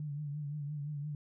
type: tone with vibrato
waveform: sine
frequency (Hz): 146.83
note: D3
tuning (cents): 0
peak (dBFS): -36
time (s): 0-1.15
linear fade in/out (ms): 2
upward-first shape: triangle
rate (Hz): 5.8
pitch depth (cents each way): 70
effects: none